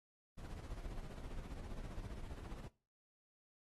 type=noise with tremolo; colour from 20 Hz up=brown; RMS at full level=-45 dBFS; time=0.37-2.69 s; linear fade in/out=20 ms; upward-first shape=sine; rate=15 Hz; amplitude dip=55%; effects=noise-tail reverb RT60 0.4 s tail -21 dB re dry + AAC 32 kbps